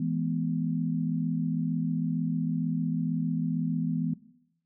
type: chord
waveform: sine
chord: E major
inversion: none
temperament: equal with one note detuned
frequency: 164.81 / 211.3 / 246.9 Hz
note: E3 / G#3 / B3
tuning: 0 / +30 / 0 cents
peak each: -29 / -33 / -30 dBFS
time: 0-4.14 s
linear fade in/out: 5 ms
effects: noise-tail reverb RT60 0.8 s tail -18 dB re dry